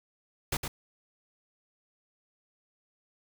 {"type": "noise with echo", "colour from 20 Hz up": "pink", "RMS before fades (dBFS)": -30, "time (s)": [0.52, 0.57], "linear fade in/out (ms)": 5, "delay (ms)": 110, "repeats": 1, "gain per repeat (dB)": -5, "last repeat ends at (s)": 0.68, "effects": []}